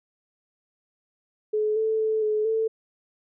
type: tone with pitch steps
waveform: sine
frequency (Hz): 427.2 / 439.9 / 437.2 / 427.5 / 444.1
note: G#4 / A4 / A4 / A4 / A4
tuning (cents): +49 / 0 / -11 / -50 / +16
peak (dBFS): -21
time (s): 1.53-2.68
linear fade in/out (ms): 10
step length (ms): 230
effects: none